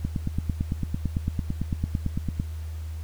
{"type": "click train", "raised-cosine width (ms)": 5, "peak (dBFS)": -13, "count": 22, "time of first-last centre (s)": [0.05, 2.399], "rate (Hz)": 8.94, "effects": ["added 79 Hz sine -31 dBFS peak until 3.03 s", "pink hiss -52 dBFS RMS until 3.03 s"]}